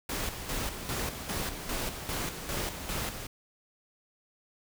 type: noise with tremolo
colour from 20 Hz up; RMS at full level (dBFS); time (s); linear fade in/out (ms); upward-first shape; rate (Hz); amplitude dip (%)
pink; -33; 0.09-3.27; 5; square; 2.5; 55
effects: none